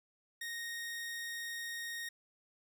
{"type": "tone", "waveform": "sawtooth", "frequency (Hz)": 1862, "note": "A#6", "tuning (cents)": -2, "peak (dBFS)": -36, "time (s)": [0.41, 2.09], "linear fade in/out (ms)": 5, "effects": []}